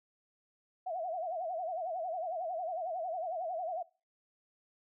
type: tone with vibrato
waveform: sine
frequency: 692 Hz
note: F5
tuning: 16 cents flat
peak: -34 dBFS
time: 0.86-3.83 s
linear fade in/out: 10 ms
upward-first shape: sine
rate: 11 Hz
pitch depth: 150 cents each way
effects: noise-tail reverb RT60 0.3 s tail -20 dB re dry